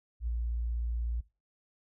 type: tone with ADSR envelope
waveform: sine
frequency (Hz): 58.2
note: A#1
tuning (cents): -2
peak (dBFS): -28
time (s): 0.2-1.21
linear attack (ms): 74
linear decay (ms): 5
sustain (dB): -2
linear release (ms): 12
effects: noise-tail reverb RT60 0.3 s tail -20 dB re dry